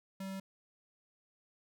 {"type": "tone", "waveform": "square", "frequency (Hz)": 192.6, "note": "G3", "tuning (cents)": -30, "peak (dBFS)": -40, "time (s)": [0.2, 0.4], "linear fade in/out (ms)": 5, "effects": []}